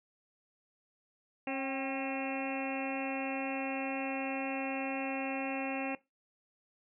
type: harmonic tone with a mistuned harmonic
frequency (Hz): 270.2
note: C#4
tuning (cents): -44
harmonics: 1 / 2 / 3 / 4 / 5 / 6 / 7 / 8 / 9 / 10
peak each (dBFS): -37 / -39 / -40 / -49 / -52 / -50 / -49 / -47 / -45 / -43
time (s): 1.47-5.95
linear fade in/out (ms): 2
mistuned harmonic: 3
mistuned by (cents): -48
effects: noise-tail reverb RT60 0.2 s tail -19 dB re dry